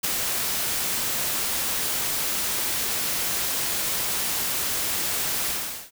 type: noise with ADSR envelope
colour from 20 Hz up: white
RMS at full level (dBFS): -21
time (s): 0.03-5.91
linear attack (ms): 18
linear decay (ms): 4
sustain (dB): -5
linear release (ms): 430
effects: none